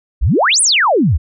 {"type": "exponential two-way sweep", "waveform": "sine", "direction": "up then down", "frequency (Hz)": [43.65, 10410, 61.9], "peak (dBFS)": -9, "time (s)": [0.21, 1.18], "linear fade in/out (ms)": 20, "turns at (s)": 0.61, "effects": []}